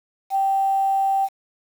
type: tone with quantisation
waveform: sine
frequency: 780 Hz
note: G5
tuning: 9 cents flat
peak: -17 dBFS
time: 0.3-1.29 s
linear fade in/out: 50 ms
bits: 7
effects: none